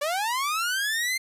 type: linear sweep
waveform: sawtooth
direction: up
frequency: 559 to 2107 Hz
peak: -21 dBFS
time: 0.01-1.18 s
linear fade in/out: 10 ms
effects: resampled to 32000 Hz